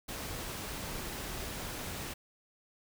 pink noise, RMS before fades -40 dBFS, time 0.08-2.14 s, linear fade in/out 10 ms, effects none

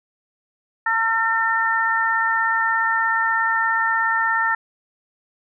harmonic tone, 452.1 Hz, A4, 47 cents sharp, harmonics 2 / 3 / 4, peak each -23 / -22 / -20 dBFS, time 0.86-4.55 s, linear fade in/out 5 ms, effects none

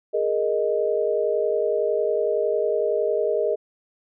sine chord, Ab suspended second, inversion none, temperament equal, 415.3 / 466.2 / 622.3 Hz, Ab4 / Bb4 / Eb5, 0 / 0 / 0 cents, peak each -24 dBFS, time 0.13-3.56 s, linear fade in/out 20 ms, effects none

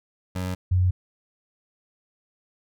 25% pulse / sine tone pair in turn, 91.8 / 91.22 Hz, F#2 / F#2, -13 / -24 cents, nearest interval unison, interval 11 cents, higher first, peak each -23 / -17 dBFS, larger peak second, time 0.35-0.55 / 0.71-0.91 s, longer neither, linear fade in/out 10 ms, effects none

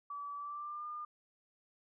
sine tone with pitch glide, 1150 to 1207.9 Hz, D6 to D6, -37 to +48 cents, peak -40 dBFS, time 0.1-1.05 s, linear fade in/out 5 ms, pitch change +85 cents, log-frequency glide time 0.36-0.86 s, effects none

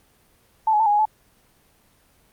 sine tone with pitch steps, 880 / 843 / 888 / 824 / 832 / 862 Hz, A5 / G#5 / A5 / G#5 / G#5 / A5, 0 / +26 / +16 / -14 / +3 / -36 cents, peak -15 dBFS, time 0.67-1.054 s, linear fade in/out 5 ms, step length 64 ms, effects pink hiss -59 dBFS RMS until 2.32 s + Opus 24 kbps

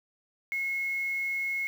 sine tone with quantisation, 2172 Hz, C#7, 36 cents flat, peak -28 dBFS, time 0.52-1.67 s, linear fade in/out 0 ms, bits 8, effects none

